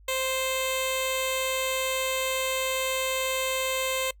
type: tone with notch filter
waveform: 10% pulse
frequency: 523.3 Hz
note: C5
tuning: in tune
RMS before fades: -28 dBFS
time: 0.08-4.11 s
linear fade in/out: 5 ms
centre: 1400 Hz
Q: 1.1
effects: noise-tail reverb RT60 0.1 s tail -23 dB re dry + added 50 Hz sine -50 dBFS peak until 4.2 s